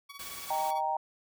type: tone with tremolo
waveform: 15% pulse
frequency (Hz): 1128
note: C#6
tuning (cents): +30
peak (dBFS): -36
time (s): 0.09-0.81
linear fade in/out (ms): 10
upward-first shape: sine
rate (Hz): 18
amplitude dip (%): 75
type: noise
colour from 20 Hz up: white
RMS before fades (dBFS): -43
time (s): 0.19-0.71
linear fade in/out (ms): 5
type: chord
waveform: sine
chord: Eb major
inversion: none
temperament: equal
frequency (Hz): 622.3 / 784 / 932.3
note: Eb5 / G5 / Bb5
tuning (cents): 0 / 0 / 0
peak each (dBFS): -37 / -31 / -31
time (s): 0.5-0.97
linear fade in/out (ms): 5
effects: none